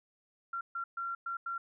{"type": "tone bursts at uneven times", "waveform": "sine", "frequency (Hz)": 1372, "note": "F6", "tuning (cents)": -31, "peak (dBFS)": -34, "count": 5, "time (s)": [[0.53, 0.61], [0.75, 0.84], [0.97, 1.15], [1.26, 1.37], [1.46, 1.58]], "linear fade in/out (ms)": 5, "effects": []}